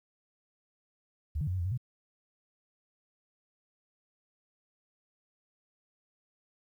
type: tone with pitch steps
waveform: sine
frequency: 75.2 / 148.6 / 90.5 / 93.4 / 86 / 95.3 / 124.5 Hz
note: D2 / D3 / F#2 / F#2 / F2 / G2 / B2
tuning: +42 / +21 / -38 / +17 / -26 / -48 / +14 cents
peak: -29 dBFS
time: 1.35-1.777 s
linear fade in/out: 10 ms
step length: 61 ms
effects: 11-bit